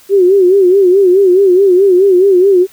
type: tone with vibrato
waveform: sine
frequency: 377.6 Hz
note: F#4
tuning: 35 cents sharp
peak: -4 dBFS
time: 0.09-2.67 s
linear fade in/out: 50 ms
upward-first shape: sine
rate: 4.7 Hz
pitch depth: 110 cents each way
effects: white hiss -43 dBFS RMS until 2.72 s